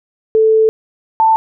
sine tone pair in turn, 440 / 888.2 Hz, A4 / A5, 0 / +16 cents, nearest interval octave, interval 1216 cents, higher second, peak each -7 dBFS, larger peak neither, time 0.35-0.69 / 1.2-1.36 s, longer first, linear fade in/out 0 ms, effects none

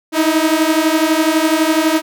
sawtooth beating tone pair, 310.9 / 322.9 Hz, D#4 / E4, -1 / -36 cents, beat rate 12 Hz, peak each -11 dBFS, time 0.12-2.02 s, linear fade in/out 50 ms, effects none

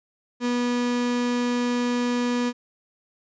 35% pulse tone, 243.5 Hz, B3, 24 cents flat, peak -20 dBFS, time 0.4-2.53 s, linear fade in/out 50 ms, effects resampled to 16000 Hz

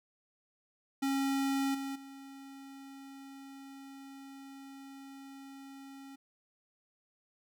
square tone with level steps, 272.9 Hz, C#4, 27 cents flat, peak -30 / -37 / -48 dBFS, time 1.02-6.16 s, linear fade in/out 10 ms, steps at 1.74 / 1.95 s, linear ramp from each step 10 ms, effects none

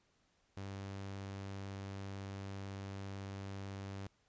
sawtooth tone, 98 Hz, G2, in tune, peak -39 dBFS, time 0.57-4.07 s, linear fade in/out 0 ms, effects pink hiss -75 dBFS RMS until 4.28 s + resampled to 16000 Hz

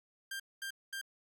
sawtooth tone bursts, 1588 Hz, G6, 22 cents sharp, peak -35 dBFS, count 3, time 0.31-1.014 s, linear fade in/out 5 ms, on 88 ms, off 220 ms, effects none

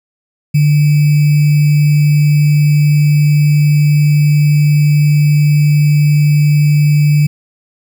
sine tone with sample-and-hold, 148.1 Hz, D3, 15 cents sharp, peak -6 dBFS, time 0.54-7.27 s, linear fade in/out 10 ms, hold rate 2450 Hz, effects none

